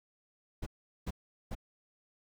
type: noise bursts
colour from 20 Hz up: brown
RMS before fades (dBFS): -36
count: 3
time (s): 0.62-1.552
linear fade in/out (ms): 10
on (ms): 44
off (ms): 400
effects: none